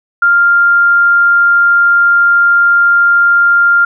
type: tone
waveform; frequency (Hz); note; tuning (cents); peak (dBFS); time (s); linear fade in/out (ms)
sine; 1396.9; F6; 0; -5; 0.22-3.85; 5
effects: none